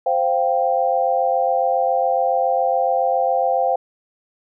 sine chord, C suspended fourth, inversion none, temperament just, 523.3 / 697.7 / 784.9 Hz, C5 / F5 / G5, 0 / -2 / +2 cents, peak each -20 dBFS, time 0.06-3.76 s, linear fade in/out 5 ms, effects none

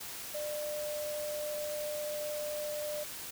sine tone in noise, 598 Hz, D5, 31 cents sharp, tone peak -35 dBFS, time 0.34-3.04 s, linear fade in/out 10 ms, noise white, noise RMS -43 dBFS, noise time 0-3.31 s, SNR +5 dB, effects none

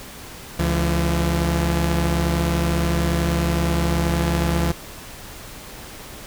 sawtooth tone pair together, 70.6 / 169.52 Hz, C#2 / E3, +32 / +49 cents, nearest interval octave + minor third, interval 1517 cents, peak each -17 dBFS, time 0.59-4.72 s, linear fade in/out 5 ms, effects pink hiss -38 dBFS RMS until 6.26 s

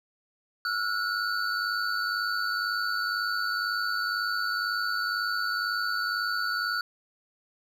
triangle tone cluster, 1342 / 1444 / 4509 Hz, E6 / F#6 / C#8, +31 / -43 / +29 cents, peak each -31 / -27 / -32 dBFS, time 0.65-6.81 s, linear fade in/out 2 ms, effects none

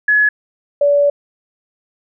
sine tone pair in turn, 1696 / 574.5 Hz, G#6 / D5, +36 / -38 cents, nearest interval octave + perfect fifth, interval 1874 cents, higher first, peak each -9 dBFS, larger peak neither, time 0.08-0.29 / 0.81-1.1 s, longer second, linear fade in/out 5 ms, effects none

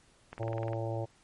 click train, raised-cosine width 0.5 ms, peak -27 dBFS, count 9, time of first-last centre 0.33-0.732 s, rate 19.9 Hz
harmonic tone, 113.1 Hz, A2, 48 cents sharp, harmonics 1 / 3 / 4 / 5 / 6 / 7 / 8, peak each -34 / -40 / -43 / -38 / -44 / -44 / -49 dBFS, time 0.39-1.06 s, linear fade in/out 20 ms
effects pink hiss -64 dBFS RMS until 1.23 s + MP3 48 kbps

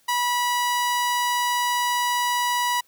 sawtooth tone, 975 Hz, B5, 23 cents flat, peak -17 dBFS, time 0.08-2.81 s, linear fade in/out 10 ms, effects white hiss -61 dBFS RMS until 2.87 s

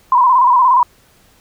sine tone with vibrato, 1004 Hz, B5, 28 cents sharp, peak -7 dBFS, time 0.12-0.83 s, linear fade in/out 2 ms, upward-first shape square, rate 17 Hz, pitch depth 66 cents each way, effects pink hiss -51 dBFS RMS until 1.4 s

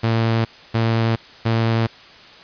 sawtooth tone bursts, 113.8 Hz, A#2, 41 cents flat, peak -12 dBFS, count 3, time 0.03-1.87 s, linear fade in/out 10 ms, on 420 ms, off 290 ms, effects white hiss -43 dBFS RMS until 2.43 s + resampled to 11025 Hz

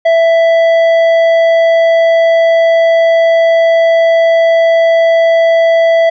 sine tone with tanh clipping, 662 Hz, E5, 7 cents sharp, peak -7 dBFS, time 0.05-6.1 s, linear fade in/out 10 ms, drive 9 dB, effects none

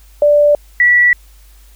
sine tone pair in turn, 587.3 / 1948.8 Hz, D5 / B6, 0 / -24 cents, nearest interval octave + major sixth, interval 2076 cents, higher second, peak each -6 dBFS, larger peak neither, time 0.22-0.55 / 0.8-1.13 s, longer neither, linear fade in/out 2 ms, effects added 50 Hz sine -40 dBFS peak until 1.75 s + white hiss -50 dBFS RMS until 1.75 s

